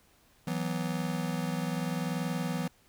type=chord; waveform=square; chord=E suspended second; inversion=none; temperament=just; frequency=164.81 / 185.42 / 247.2 Hz; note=E3 / F#3 / B3; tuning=0 / +4 / +2 cents; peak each=-34 / -36 / -37 dBFS; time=0.47-2.68 s; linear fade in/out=5 ms; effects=pink hiss -64 dBFS RMS until 2.88 s